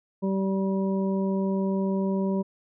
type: harmonic tone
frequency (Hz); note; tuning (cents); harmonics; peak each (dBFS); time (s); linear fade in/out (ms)
193.1; G3; -26; 1 / 2 / 3 / 5; -24 / -30 / -34 / -38; 0.22-2.43; 20
effects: none